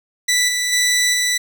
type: tone with level steps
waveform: 15% pulse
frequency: 1975.5 Hz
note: B6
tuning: in tune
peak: -8 / -12 / -8 / -10 dBFS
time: 0.28-1.38 s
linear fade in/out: 10 ms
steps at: 0.48 / 0.72 / 1.13 s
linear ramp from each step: 10 ms
effects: 8-bit